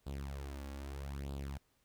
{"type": "tone with flanger", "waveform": "sawtooth", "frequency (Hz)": 69.3, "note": "C#2", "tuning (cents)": 0, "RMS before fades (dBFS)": -43, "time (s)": [0.06, 1.58], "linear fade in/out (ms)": 10, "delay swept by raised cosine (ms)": [0.24, 3.64], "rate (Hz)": 0.79, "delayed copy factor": 0.7, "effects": ["pink hiss -75 dBFS RMS until 1.84 s"]}